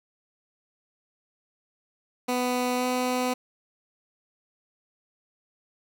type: tone with pitch glide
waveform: 15% pulse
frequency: 248.9 to 251.5 Hz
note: B3 to B3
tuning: +14 to +32 cents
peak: -18 dBFS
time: 2.28-3.34 s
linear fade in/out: 10 ms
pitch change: +18 cents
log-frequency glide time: 2.76-2.85 s
effects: none